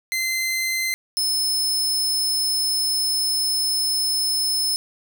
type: tone pair in turn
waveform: sawtooth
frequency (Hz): 2069 / 5226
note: C7 / E8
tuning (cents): -20 / -16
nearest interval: octave + major third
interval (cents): 1604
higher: second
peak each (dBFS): -18 / -17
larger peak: second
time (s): 0.12-0.94 / 1.17-4.76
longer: second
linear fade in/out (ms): 0
effects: none